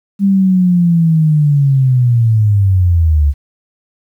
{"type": "linear sweep", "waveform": "sine", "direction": "down", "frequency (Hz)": [200, 69.3], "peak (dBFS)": -7, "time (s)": [0.19, 3.34], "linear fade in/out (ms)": 50, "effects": ["8-bit"]}